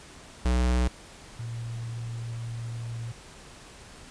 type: tone pair in turn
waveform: square / sine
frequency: 61.7 / 116.15 Hz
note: B1 / A#2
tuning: -1 / -6 cents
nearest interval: major seventh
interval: 1095 cents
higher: second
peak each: -22 / -32 dBFS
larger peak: first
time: 0.45-0.88 / 1.39-3.12 s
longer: second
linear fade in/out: 5 ms
effects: pink hiss -48 dBFS RMS until 4.1 s + resampled to 22050 Hz